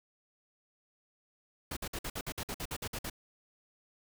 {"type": "noise bursts", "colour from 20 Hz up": "pink", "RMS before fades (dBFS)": -38, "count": 13, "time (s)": [1.71, 3.099], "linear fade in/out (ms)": 5, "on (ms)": 57, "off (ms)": 54, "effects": []}